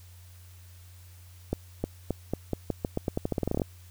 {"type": "accelerating click train", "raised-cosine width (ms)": 2, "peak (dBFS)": -14, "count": 20, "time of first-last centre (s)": [1.53, 3.618], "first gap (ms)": 310, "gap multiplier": 0.86, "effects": ["added 89 Hz sine -48 dBFS peak until 3.9 s", "white hiss -58 dBFS RMS until 3.9 s"]}